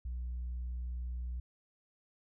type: tone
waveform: sine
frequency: 61.1 Hz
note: B1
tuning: 18 cents flat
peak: -34 dBFS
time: 0.05-1.4 s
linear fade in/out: 5 ms
effects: tanh soft clip ceiling -34 dBFS